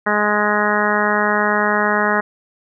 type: harmonic tone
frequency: 208.9 Hz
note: G#3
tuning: 10 cents sharp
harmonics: 1 / 2 / 3 / 4 / 5 / 6 / 7 / 8 / 9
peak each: -23 / -23 / -23 / -23 / -23 / -23 / -23 / -23 / -23 dBFS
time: 0.06-2.21 s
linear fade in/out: 10 ms
effects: none